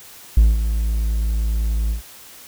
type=tone with ADSR envelope; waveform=triangle; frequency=55 Hz; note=A1; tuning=in tune; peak=-4 dBFS; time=0.37-2.02 s; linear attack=5 ms; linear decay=190 ms; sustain=-11 dB; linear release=110 ms; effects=tanh soft clip ceiling -2 dBFS + white hiss -42 dBFS RMS until 2.47 s